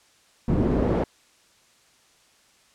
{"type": "noise with band-pass filter sweep", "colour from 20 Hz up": "brown", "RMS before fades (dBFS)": -22, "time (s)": [0.48, 1.04], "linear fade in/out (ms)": 5, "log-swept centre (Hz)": [230, 520], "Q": 1, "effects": ["white hiss -59 dBFS RMS until 2.74 s", "low-pass 8000 Hz 12 dB/octave"]}